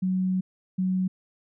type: tone pair in turn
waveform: sine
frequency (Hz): 186 / 186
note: F#3 / F#3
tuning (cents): +9 / +9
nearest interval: unison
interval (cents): 0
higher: neither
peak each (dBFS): -22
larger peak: neither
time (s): 0.02-0.41 / 0.78-1.08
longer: first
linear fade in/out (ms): 10
effects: none